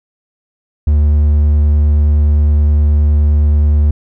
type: tone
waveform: triangle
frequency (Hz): 74.2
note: D2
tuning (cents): +18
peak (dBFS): -5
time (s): 0.87-3.91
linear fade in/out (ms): 5
effects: none